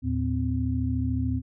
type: tone cluster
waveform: sine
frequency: 78.2 / 112 / 256.7 Hz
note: D#2 / A2 / C4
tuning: +9 / +31 / -33 cents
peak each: -28 dBFS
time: 0.02-1.42 s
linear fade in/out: 50 ms
effects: none